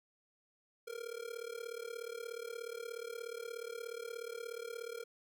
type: tone with amplitude modulation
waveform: square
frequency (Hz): 466.2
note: A#4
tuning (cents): 0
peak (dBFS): -39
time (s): 0.87-5.04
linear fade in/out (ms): 10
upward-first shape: sine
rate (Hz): 36.8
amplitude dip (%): 90
effects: none